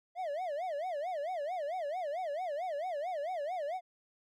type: tone with vibrato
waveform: triangle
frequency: 652 Hz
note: E5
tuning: 19 cents flat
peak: -32 dBFS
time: 0.15-3.81 s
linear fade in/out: 50 ms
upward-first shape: sine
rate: 4.5 Hz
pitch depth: 250 cents each way
effects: none